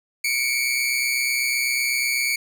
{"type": "tone pair together", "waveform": "sawtooth", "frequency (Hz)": [2197, 2325], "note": ["C#7", "D7"], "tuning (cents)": [-16, -18], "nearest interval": "minor second", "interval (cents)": 98, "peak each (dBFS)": -20, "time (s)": [0.24, 2.36], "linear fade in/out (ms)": 5, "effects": []}